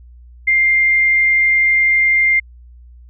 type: tone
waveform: sine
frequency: 2104 Hz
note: C7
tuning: 9 cents sharp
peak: -10 dBFS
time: 0.47-2.4 s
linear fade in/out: 10 ms
effects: added 60 Hz sine -38 dBFS peak until 3.09 s